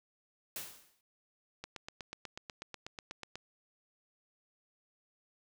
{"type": "noise with exponential decay", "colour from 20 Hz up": "white", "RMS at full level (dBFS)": -39, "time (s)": [0.56, 1.01], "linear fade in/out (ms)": 2, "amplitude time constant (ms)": 96}
{"type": "click train", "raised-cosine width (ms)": 0.2, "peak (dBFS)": -25, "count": 15, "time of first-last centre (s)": [1.64, 3.356], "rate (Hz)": 8.16}
{"effects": []}